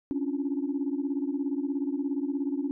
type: tone cluster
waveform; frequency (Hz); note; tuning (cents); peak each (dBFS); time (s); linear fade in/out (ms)
sine; 273.1 / 290 / 348.4; C#4 / D4 / F4; -26 / -22 / -4; -29 / -30 / -37; 0.11-2.71; 0
effects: tanh soft clip ceiling -20 dBFS